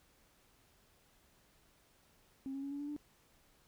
sine tone with pitch steps, 268.8 / 273.8 / 278.9 / 284.1 / 289.4 / 294.8 Hz, C4 / C#4 / C#4 / C#4 / D4 / D4, +47 / -21 / +11 / +43 / -25 / +7 cents, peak -38 dBFS, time 2.46-2.964 s, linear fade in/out 0 ms, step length 84 ms, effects tanh soft clip ceiling -34 dBFS + pink hiss -69 dBFS RMS until 3.67 s

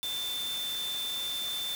sine tone in noise, 3549 Hz, A7, 14 cents sharp, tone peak -32 dBFS, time 0.03-1.75 s, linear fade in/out 0 ms, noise white, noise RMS -40 dBFS, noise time 0.03-1.75 s, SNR +5 dB, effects none

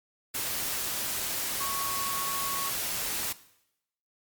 sine tone in noise, 1108.7 Hz, C#6, in tune, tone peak -33 dBFS, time 1.6-2.7 s, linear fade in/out 10 ms, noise white, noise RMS -32 dBFS, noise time 0.34-3.33 s, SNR -4 dB, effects noise-tail reverb RT60 0.8 s tail -17 dB re dry + Opus 48 kbps

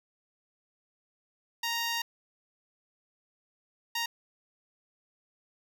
10% pulse tone bursts at uneven times, 932.3 Hz, A#5, in tune, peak -21 dBFS, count 2, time 1.63-2.02 / 3.95-4.06 s, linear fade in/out 5 ms, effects none

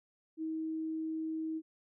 sine tone, 318.5 Hz, D#4, 41 cents sharp, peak -34 dBFS, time 0.37-1.62 s, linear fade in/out 50 ms, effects none

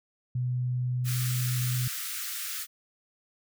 sine tone, 124.8 Hz, B2, 19 cents sharp, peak -26 dBFS, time 0.35-1.88 s, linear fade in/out 5 ms
white high-pass noise, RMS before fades -35 dBFS, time 1.04-2.67 s, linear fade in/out 50 ms, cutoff 1200 Hz, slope 96 dB/octave
effects none

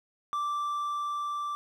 triangle tone with level ramp, 1172 Hz, D6, 4 cents flat, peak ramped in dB -26 to -29 dBFS, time 0.33-1.55 s, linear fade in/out 0 ms, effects none

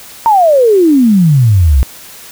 sine exponential sweep, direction down, 932.3 to 61.2 Hz, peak -4 dBFS, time 0.26-1.83 s, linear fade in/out 0 ms, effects white hiss -33 dBFS RMS until 2.31 s

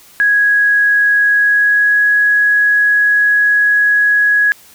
sine tone with pitch glide, 1661.2 to 1670.8 Hz, G#6 to G#6, 0 to +10 cents, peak -8 dBFS, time 0.2-4.52 s, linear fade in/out 0 ms, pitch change +10 cents, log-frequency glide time 1.3-2.05 s, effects white hiss -43 dBFS RMS until 4.74 s

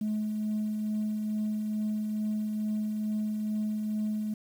sine tone with tremolo, 213.6 Hz, G#3, 49 cents sharp, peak -25 dBFS, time 0.01-4.34 s, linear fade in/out 5 ms, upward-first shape triangle, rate 2.3 Hz, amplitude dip 35%, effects tanh soft clip ceiling -25 dBFS + 9-bit

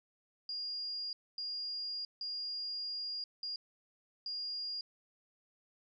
sine tone bursts at uneven times, 4833 Hz, D8, 49 cents sharp, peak -37 dBFS, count 5, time 0.49-1.13 / 1.38-2.05 / 2.21-3.24 / 3.43-3.56 / 4.26-4.81 s, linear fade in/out 2 ms, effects none

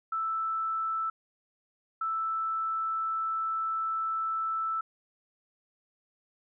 sine tone pair in turn, 1320 / 1320 Hz, E6 / E6, +2 / +2 cents, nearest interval unison, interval 0 cents, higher neither, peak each -28 dBFS, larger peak neither, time 0.12-1.1 / 2.01-4.81 s, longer second, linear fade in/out 5 ms, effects none

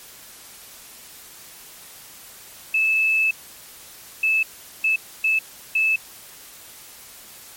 sine tone bursts at uneven times, 2616 Hz, E7, 14 cents flat, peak -16 dBFS, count 5, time 2.74-3.31 / 4.23-4.43 / 4.84-4.96 / 5.24-5.39 / 5.75-5.96 s, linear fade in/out 5 ms, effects white hiss -43 dBFS RMS until 7.56 s + MP3 64 kbps

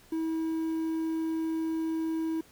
triangle tone with quantisation, 322.5 Hz, E4, 38 cents flat, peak -26 dBFS, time 0.12-2.41 s, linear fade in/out 5 ms, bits 9, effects pink hiss -58 dBFS RMS until 2.51 s

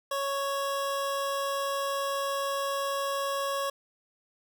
square tone pair together, 554.4 / 1108.8 Hz, C#5 / C#6, 0 / 0 cents, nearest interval octave, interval 1200 cents, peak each -32 / -32 dBFS, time 0.11-3.7 s, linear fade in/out 5 ms, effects none

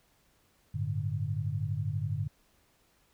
sine chord, G suspended second, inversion none, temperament just, 98 / 110.25 / 147 Hz, G2 / A2 / D3, 0 / +4 / +2 cents, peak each -34 dBFS, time 0.74-2.28 s, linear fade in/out 10 ms, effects pink hiss -68 dBFS RMS until 3.13 s

